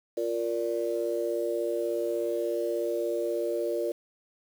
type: chord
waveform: sine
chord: Bb major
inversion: second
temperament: just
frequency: 349.6 / 466.2 / 582.7 Hz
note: F4 / Bb4 / D5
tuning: +2 / 0 / -14 cents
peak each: -31 dBFS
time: 0.17-3.92 s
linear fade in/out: 5 ms
effects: 8-bit